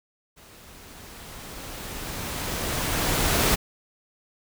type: noise with level ramp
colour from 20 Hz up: pink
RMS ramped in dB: -50 to -20 dBFS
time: 0.36-3.56 s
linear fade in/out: 20 ms
effects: none